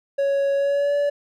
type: tone with pitch glide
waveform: triangle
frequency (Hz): 556 to 575.3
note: C#5 to D5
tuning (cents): +5 to -36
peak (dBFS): -16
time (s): 0.18-1.1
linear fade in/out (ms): 10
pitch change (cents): +59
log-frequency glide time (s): 0.55-0.95
effects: none